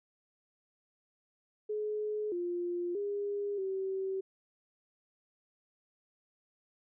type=tone with pitch steps; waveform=sine; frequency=423.8 / 350.5 / 406.5 / 383.4 Hz; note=G#4 / F4 / G#4 / G4; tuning=+35 / +6 / -37 / -38 cents; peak=-32 dBFS; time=1.69-4.21 s; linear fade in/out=10 ms; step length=630 ms; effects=none